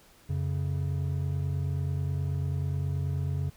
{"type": "tone pair together", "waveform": "triangle", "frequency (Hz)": [89.51, 138.8], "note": ["F2", "C#3"], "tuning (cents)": [43, 3], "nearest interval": "minor sixth", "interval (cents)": 760, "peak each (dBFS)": -28, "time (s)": [0.29, 3.5], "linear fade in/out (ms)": 10, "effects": ["pink hiss -58 dBFS RMS until 3.56 s"]}